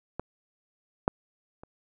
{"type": "clicks", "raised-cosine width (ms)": 1, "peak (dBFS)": [-18, -8, -30], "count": 3, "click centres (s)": [0.196, 1.079, 1.635], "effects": []}